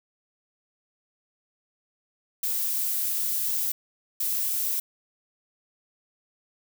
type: noise bursts at uneven times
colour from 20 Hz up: violet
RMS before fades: -27 dBFS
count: 2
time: 2.43-3.72 / 4.2-4.8 s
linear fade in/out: 5 ms
effects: none